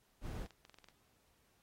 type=noise; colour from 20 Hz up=brown; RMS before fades=-43 dBFS; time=0.21-0.48 s; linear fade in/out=50 ms
type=clicks; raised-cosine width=0.2 ms; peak=-39 dBFS; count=8; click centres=0.461 / 0.507 / 0.651 / 0.696 / 0.743 / 0.786 / 0.843 / 0.886 s
effects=pink hiss -74 dBFS RMS until 1.62 s + AAC 48 kbps